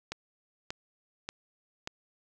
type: click train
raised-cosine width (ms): 0.2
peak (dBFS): -18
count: 4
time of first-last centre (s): 0.12-1.874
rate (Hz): 1.71
effects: none